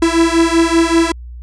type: beating tone pair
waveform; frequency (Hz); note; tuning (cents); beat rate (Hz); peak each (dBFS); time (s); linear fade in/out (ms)
45% pulse; 329.6 / 334.8; E4 / E4; 0 / +27; 5.2; -13; 0.02-1.12; 5
effects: added 60 Hz sine -28 dBFS peak until 1.42 s + resampled to 22050 Hz